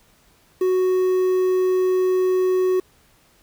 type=tone with quantisation; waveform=triangle; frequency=370 Hz; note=F#4; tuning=in tune; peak=-14 dBFS; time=0.61-2.8 s; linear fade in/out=5 ms; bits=7; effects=pink hiss -57 dBFS RMS until 3.42 s